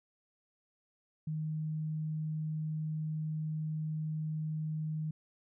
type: tone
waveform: sine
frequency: 155.56 Hz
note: D#3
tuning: in tune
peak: -33 dBFS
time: 1.27-5.11 s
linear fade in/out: 5 ms
effects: none